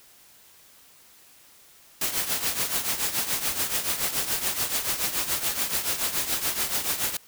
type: noise with tremolo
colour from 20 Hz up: white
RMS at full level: -24 dBFS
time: 2.01-7.17 s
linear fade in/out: 5 ms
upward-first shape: triangle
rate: 7 Hz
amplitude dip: 75%
effects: white hiss -54 dBFS RMS until 7.27 s